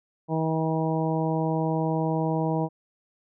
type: harmonic tone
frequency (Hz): 160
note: D#3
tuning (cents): +49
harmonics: 1 / 2 / 3 / 4 / 5 / 6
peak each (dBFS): -26 / -29 / -31 / -32 / -33 / -34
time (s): 0.28-2.69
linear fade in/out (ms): 50
effects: none